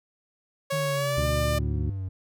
sawtooth tone with pitch glide, 554.4 to 597.6 Hz, C#5 to D5, 0 to +30 cents, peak -22 dBFS, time 0.7-1.59 s, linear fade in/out 10 ms, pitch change +130 cents, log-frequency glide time 0.93-1.26 s
triangle exponential sweep, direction down, 155.56 to 92.5 Hz, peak -27 dBFS, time 0.72-2.09 s, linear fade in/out 10 ms
harmonic tone, 73.42 Hz, D2, in tune, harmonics 1 / 2 / 3 / 4 / 5, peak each -27 / -33 / -37 / -39 / -41 dBFS, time 1.17-1.9 s, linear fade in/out 5 ms
effects none

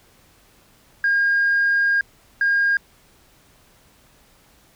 sine tone bursts at uneven times, 1619 Hz, G#6, 45 cents flat, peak -14 dBFS, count 2, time 1.04-2.01 / 2.41-2.77 s, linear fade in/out 2 ms, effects tanh soft clip ceiling -12 dBFS + pink hiss -55 dBFS RMS until 4.75 s

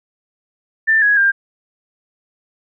sine tone with pitch steps, 1780 / 1666 / 1596 Hz, A6 / G#6 / G6, +20 / +5 / +31 cents, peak -10 dBFS, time 0.87-1.32 s, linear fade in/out 20 ms, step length 150 ms, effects none

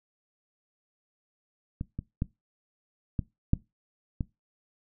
clicks, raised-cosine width 5 ms, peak -20 / -21 / -15 / -15 / -9 / -17 dBFS, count 6, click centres 1.811 / 1.99 / 2.221 / 3.192 / 3.534 / 4.208 s, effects noise-tail reverb RT60 0.2 s tail -20 dB re dry

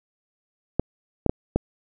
clicks, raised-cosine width 2 ms, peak -6 dBFS, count 4, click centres 0.796 / 1.263 / 1.295 / 1.56 s, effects none

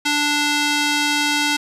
square tone with band-pass filter, 293.7 Hz, D4, in tune, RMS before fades -19 dBFS, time 0.05-1.57 s, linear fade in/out 10 ms, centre 3700 Hz, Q 0.72, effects resampled to 32000 Hz

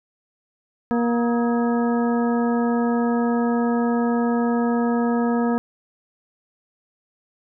harmonic tone with a mistuned harmonic, 236.6 Hz, A#3, 26 cents sharp, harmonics 1 / 2 / 3 / 4 / 5 / 7, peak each -19 / -25 / -29 / -31 / -33 / -36 dBFS, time 0.91-5.58 s, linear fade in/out 0 ms, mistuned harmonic 5, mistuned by +120 cents, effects none

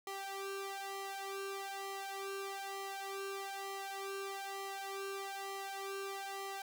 sawtooth tone with flanger, 392 Hz, G4, in tune, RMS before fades -43 dBFS, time 0.07-6.62 s, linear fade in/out 2 ms, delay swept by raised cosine 0.96 to 1.83 ms, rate 1.1 Hz, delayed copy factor +0.95, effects none

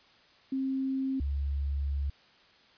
sine tone pair in turn, 266.4 / 70.11 Hz, C4 / C#2, +31 / +20 cents, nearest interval octave + major seventh, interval 2311 cents, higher first, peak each -28 dBFS, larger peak neither, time 0.52-1.2 / 1.2-2.1 s, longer second, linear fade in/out 5 ms, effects white hiss -60 dBFS RMS until 2.77 s + resampled to 11025 Hz

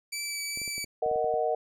15% pulse tone with vibrato, 2309 Hz, D7, 30 cents flat, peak -25 dBFS, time 0.12-0.85 s, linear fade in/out 10 ms, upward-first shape triangle, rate 2.4 Hz, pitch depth 13 cents each way
clicks, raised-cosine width 2 ms, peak -32 dBFS, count 10, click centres 0.574 / 0.617 / 0.678 / 0.78 / 0.843 / 1.062 / 1.114 / 1.159 / 1.244 / 1.34 s
sine chord, D# minor, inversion second, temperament equal, 466.2 / 622.3 / 740 Hz, A#4 / D#5 / F#5, 0 / 0 / 0 cents, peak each -29 dBFS, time 1.02-1.55 s, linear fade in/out 5 ms
effects none

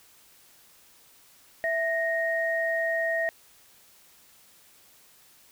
sine tone pair together, 659.3 / 1864.8 Hz, E5 / A#6, 0 / 0 cents, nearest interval octave + tritone, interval 1800 cents, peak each -27 dBFS, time 1.64-3.29 s, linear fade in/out 0 ms, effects white hiss -57 dBFS RMS until 5.51 s

